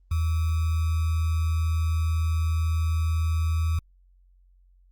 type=tone with sample-and-hold; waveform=sine; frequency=81 Hz; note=E2; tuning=30 cents flat; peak=-21 dBFS; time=0.11-3.79 s; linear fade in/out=5 ms; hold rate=1225 Hz; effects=added 45 Hz sine -55 dBFS peak until 4.91 s + Opus 32 kbps